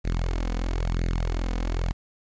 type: tone with flanger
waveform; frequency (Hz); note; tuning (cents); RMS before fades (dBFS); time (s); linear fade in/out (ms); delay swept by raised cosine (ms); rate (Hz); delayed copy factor
sawtooth; 42.53; F1; -45; -26; 0.04-1.93; 20; 0.45 to 4.05; 1; +0.75
effects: resampled to 16000 Hz + 9-bit